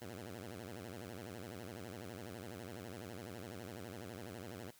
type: tone with vibrato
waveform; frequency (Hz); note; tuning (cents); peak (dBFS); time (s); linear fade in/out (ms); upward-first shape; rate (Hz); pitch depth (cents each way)
10% pulse; 103.83; G#2; 0; -38; 0.01-4.71; 10; sine; 12; 290
effects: white hiss -65 dBFS RMS until 4.79 s